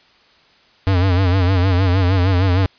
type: tone with vibrato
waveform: square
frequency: 92.5 Hz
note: F#2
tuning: in tune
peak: -13 dBFS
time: 0.87-2.66 s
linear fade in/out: 0 ms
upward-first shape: sine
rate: 6.5 Hz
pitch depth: 91 cents each way
effects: white hiss -52 dBFS RMS until 2.78 s + resampled to 11025 Hz